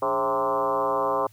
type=tone with frequency modulation; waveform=sine; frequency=785 Hz; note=G5; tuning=2 cents sharp; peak=-21 dBFS; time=0.02-1.27 s; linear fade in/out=5 ms; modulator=124 Hz; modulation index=3.1; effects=added 108 Hz sine -52 dBFS peak until 1.32 s + white hiss -60 dBFS RMS until 1.32 s